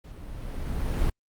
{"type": "noise with level ramp", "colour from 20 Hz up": "brown", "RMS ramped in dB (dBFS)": [-43, -23], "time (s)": [0.04, 1.1], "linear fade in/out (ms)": 5, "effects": ["Opus 48 kbps"]}